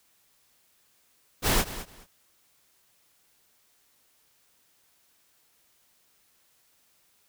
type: noise with echo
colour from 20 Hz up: pink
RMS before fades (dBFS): -23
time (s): 1.42-1.65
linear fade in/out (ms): 50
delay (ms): 210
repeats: 2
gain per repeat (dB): -14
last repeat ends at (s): 2.07
effects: white hiss -66 dBFS RMS until 7.28 s